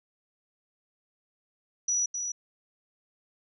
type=tone with echo; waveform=sine; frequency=5870 Hz; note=F#8; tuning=15 cents flat; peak=-24 dBFS; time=1.88-2.06 s; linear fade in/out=5 ms; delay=260 ms; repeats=1; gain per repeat=-6 dB; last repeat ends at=2.32 s; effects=none